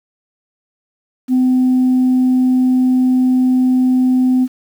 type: tone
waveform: sine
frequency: 255 Hz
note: C4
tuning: 44 cents flat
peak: -8 dBFS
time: 1.28-4.48 s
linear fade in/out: 50 ms
effects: tanh soft clip ceiling -7 dBFS + 7-bit